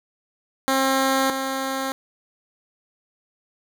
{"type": "tone pair in turn", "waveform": "10% pulse", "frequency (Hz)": [267.1, 267.1], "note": ["C4", "C4"], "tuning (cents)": [36, 36], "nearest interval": "unison", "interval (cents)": 0, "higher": "neither", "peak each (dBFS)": [-10, -16], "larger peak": "first", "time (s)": [[0.68, 1.3], [1.3, 1.92]], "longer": "neither", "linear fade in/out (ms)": 0, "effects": []}